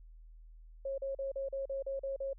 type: tone bursts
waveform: sine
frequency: 544 Hz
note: C#5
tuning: 33 cents flat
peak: -34 dBFS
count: 9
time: 0.85-2.332 s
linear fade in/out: 5 ms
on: 130 ms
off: 39 ms
effects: added 40 Hz sine -51 dBFS peak until 2.38 s